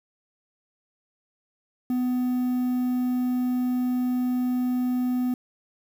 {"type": "tone with quantisation", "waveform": "triangle", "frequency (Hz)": 250, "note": "B3", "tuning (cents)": 21, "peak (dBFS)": -20, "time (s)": [1.9, 5.34], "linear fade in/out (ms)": 2, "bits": 8, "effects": []}